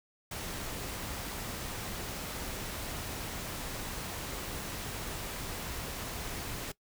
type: noise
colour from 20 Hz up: pink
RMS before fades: -39 dBFS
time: 0.31-6.72 s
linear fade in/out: 5 ms
effects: noise-tail reverb RT60 0.1 s tail -20 dB re dry